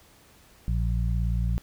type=harmonic tone; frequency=57.7 Hz; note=A#1; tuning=17 cents flat; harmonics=1 / 2 / 3; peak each=-24 / -29 / -33 dBFS; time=0.68-1.58 s; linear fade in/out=0 ms; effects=pink hiss -56 dBFS RMS until 1.62 s